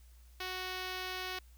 5% pulse tone with notch filter, 370 Hz, F#4, in tune, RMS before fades -40 dBFS, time 0.4-1.39 s, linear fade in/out 5 ms, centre 10000 Hz, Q 1.7, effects added 60 Hz sine -55 dBFS peak until 1.57 s + white hiss -68 dBFS RMS until 1.57 s

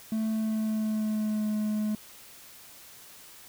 triangle tone with pitch glide, 219.8 to 212.8 Hz, A3 to G#3, -2 to +42 cents, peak -24 dBFS, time 0.12-1.95 s, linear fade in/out 2 ms, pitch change -56 cents, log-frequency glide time 0.31-1.5 s, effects white hiss -50 dBFS RMS until 3.48 s

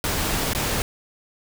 pink noise with dropouts, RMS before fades -24 dBFS, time 0.04-0.82 s, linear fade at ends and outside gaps 1 ms, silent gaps 0.534-0.549 s, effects none

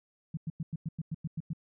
sine tone bursts, 160 Hz, D#3, 49 cents sharp, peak -31 dBFS, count 10, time 0.34-1.533 s, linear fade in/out 5 ms, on 32 ms, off 97 ms, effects none

